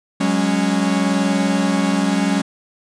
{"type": "chord", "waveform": "45% pulse", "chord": "F# suspended second", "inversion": "none", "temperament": "equal with one note detuned", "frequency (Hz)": [185, 205.7, 277.2], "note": ["F#3", "G#3", "C#4"], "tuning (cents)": [0, -16, 0], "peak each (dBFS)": -20, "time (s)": [0.2, 2.42], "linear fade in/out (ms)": 10, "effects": ["resampled to 22050 Hz"]}